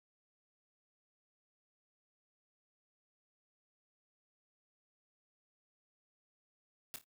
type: noise with echo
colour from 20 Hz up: white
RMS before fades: -43 dBFS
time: 6.94-6.96 s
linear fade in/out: 0 ms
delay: 27 ms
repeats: 3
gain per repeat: -10 dB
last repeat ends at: 7.041 s
effects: noise-tail reverb RT60 0.1 s tail -25 dB re dry